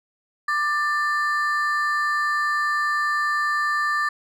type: ring-modulated tone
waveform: triangle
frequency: 1480 Hz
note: F#6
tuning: in tune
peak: -15 dBFS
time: 0.48-4.09 s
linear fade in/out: 5 ms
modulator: 295 Hz
effects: none